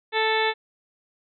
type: harmonic tone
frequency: 440 Hz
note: A4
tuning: in tune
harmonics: 1 / 2 / 3 / 4 / 5 / 6 / 7 / 8 / 9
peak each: -25 / -25 / -34 / -27 / -29 / -33 / -40 / -30 / -35 dBFS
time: 0.12-0.54 s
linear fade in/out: 50 ms
effects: none